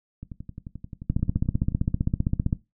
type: two click trains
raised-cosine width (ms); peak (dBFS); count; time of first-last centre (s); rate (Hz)
5; -24 / -10; 18 / 23; 0.23-1.721 / 1.1-2.529; 11.4 / 15.4
effects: noise-tail reverb RT60 0.2 s tail -17 dB re dry